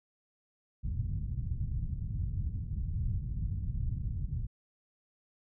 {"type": "low-pass noise", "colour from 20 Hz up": "white", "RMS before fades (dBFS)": -34, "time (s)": [0.83, 4.47], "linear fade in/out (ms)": 20, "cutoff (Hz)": 120, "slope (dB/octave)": 24, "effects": []}